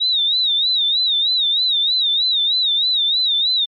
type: tone with vibrato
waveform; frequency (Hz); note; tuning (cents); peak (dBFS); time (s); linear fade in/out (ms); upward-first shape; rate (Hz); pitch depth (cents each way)
sine; 3778; A#7; +22; -14; 0-3.66; 20; sine; 3.2; 120
effects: MP3 32 kbps